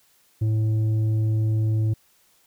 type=tone with tanh clipping; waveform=sine; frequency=109.2 Hz; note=A2; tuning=13 cents flat; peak=-20 dBFS; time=0.41-1.94 s; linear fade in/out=10 ms; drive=6 dB; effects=white hiss -61 dBFS RMS until 2.46 s